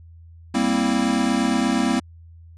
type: chord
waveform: square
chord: C dominant seventh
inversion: second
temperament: equal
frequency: 196 / 233.1 / 261.6 / 329.6 Hz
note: G3 / Bb3 / C4 / E4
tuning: 0 / 0 / 0 / 0 cents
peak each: -27 / -23 / -23 / -27 dBFS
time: 0.54-2 s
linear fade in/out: 10 ms
effects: added 83 Hz sine -42 dBFS peak until 2.57 s + resampled to 22050 Hz